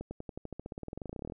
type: accelerating click train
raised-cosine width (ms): 2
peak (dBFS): -26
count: 26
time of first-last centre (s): 0.01-1.322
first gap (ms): 100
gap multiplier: 0.94
effects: none